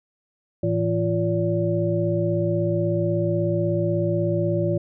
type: tone cluster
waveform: sine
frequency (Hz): 110.1 / 166.4 / 346.4 / 574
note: A2 / E3 / F4 / D5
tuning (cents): +2 / +17 / -14 / -40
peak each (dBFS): -25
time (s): 0.63-4.78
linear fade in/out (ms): 5
effects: none